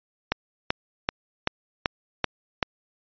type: click train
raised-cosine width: 0.3 ms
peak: -5 dBFS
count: 7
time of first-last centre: 0.32-2.628 s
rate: 2.6 Hz
effects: resampled to 11025 Hz